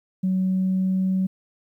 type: tone with pitch glide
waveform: sine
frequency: 187 to 188.3 Hz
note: F#3 to F#3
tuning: +19 to +31 cents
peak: -18 dBFS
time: 0.23-1.27 s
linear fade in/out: 10 ms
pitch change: +12 cents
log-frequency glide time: 0.35-1.11 s
effects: tanh soft clip ceiling -15 dBFS + 10-bit